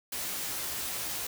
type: noise with comb filter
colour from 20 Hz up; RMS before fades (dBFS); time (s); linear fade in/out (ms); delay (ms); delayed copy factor
white; -35; 0.12-1.27; 5; 16; +0.55
effects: none